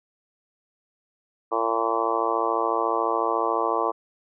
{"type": "harmonic tone", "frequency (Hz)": 114, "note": "A#2", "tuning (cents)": -38, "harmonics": [3, 4, 5, 6, 7, 8, 9, 10], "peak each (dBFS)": [-31, -28, -31, -30, -31, -31, -28, -28], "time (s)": [1.51, 3.92], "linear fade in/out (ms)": 20, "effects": []}